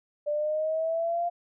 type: exponential sweep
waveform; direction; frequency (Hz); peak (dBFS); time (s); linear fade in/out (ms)
sine; up; 587.3 to 698.5; -25; 0.26-1.3; 20
effects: none